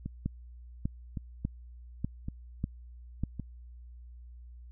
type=two click trains; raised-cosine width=5 ms; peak=-18 / -23 dBFS; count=6 / 4; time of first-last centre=0.26-3.236 / 0.06-3.397 s; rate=1.68 / 0.899 Hz; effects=added 60 Hz sine -46 dBFS peak until 4.71 s